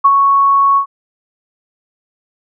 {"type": "tone with ADSR envelope", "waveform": "sine", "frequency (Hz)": 1108.7, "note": "C#6", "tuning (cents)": 0, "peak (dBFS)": -3, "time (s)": [0.04, 0.86], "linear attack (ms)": 14, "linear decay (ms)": 45, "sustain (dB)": -4, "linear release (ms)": 90, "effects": []}